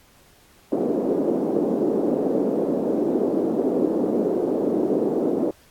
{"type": "band-pass noise", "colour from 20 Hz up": "white", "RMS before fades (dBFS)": -22, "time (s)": [0.72, 5.51], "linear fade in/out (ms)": 2, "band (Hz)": [230, 460], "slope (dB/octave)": 24, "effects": ["pink hiss -55 dBFS RMS until 5.7 s", "AAC 64 kbps"]}